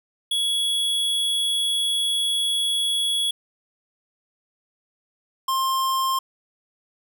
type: tone pair in turn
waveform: square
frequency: 3360 / 1058.3 Hz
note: G#7 / C6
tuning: +19 / +19 cents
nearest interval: octave + minor sixth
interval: 2000 cents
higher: first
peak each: -21 dBFS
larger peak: neither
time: 0.31-3.31 / 5.48-6.19 s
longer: first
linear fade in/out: 5 ms
effects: none